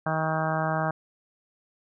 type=harmonic tone; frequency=158.4 Hz; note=D#3; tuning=31 cents sharp; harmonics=1 / 2 / 3 / 4 / 5 / 6 / 7 / 8 / 9 / 10; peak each=-29 / -37 / -40 / -30 / -31 / -36 / -35 / -35 / -38 / -35 dBFS; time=0.06-0.91 s; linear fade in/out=5 ms; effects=none